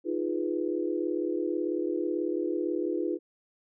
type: chord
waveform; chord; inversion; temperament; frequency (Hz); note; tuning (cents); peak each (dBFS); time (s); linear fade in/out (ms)
sine; F half-diminished seventh; third; equal; 311.1 / 349.2 / 415.3 / 493.9; Eb4 / F4 / Ab4 / Cb5; 0 / 0 / 0 / 0; -32 / -30 / -35 / -36; 0.04-3.19; 50
effects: none